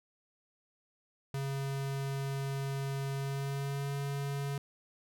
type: tone with pitch glide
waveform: square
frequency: 137.3 to 140.27 Hz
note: C#3 to C#3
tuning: -16 to +21 cents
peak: -34 dBFS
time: 1.34-4.58 s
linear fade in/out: 2 ms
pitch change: +37 cents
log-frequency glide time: 3.14-3.94 s
effects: none